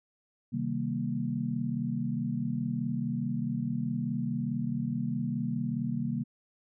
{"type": "chord", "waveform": "sine", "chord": "C minor seventh", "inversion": "none", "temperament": "equal with one note detuned", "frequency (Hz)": [130.81, 155.56, 193.86, 233.1], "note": ["C3", "Eb3", "G3", "Bb3"], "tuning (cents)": [0, 0, -19, 0], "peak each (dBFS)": [-35, -36, -36, -32], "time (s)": [0.52, 6.24], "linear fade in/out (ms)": 20, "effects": []}